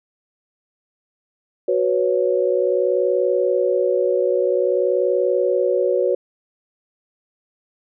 sine chord, F# suspended fourth, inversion none, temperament equal, 370 / 493.9 / 554.4 Hz, F#4 / B4 / C#5, 0 / 0 / 0 cents, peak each -20 dBFS, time 1.68-6.15 s, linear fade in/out 5 ms, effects none

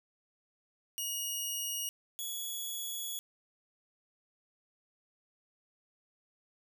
10% pulse tone pair in turn, 2880 / 3381 Hz, F#7 / G#7, -47 / +30 cents, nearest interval minor third, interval 277 cents, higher second, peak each -26 / -29 dBFS, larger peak first, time 0.98-1.89 / 2.19-3.19 s, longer second, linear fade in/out 0 ms, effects none

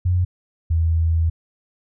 sine tone pair in turn, 90 / 81.81 Hz, F#2 / E2, -47 / -13 cents, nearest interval major second, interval 166 cents, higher first, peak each -15 dBFS, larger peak neither, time 0.05-0.25 / 0.7-1.3 s, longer second, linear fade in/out 10 ms, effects none

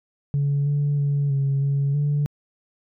sine tone with pitch steps, 142 / 144.6 / 142.5 / 138 / 140 / 145.7 Hz, C#3 / D3 / C#3 / C#3 / C#3 / D3, +42 / -27 / +48 / -7 / +18 / -13 cents, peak -17 dBFS, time 0.34-2.26 s, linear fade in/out 0 ms, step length 320 ms, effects tanh soft clip ceiling -16 dBFS

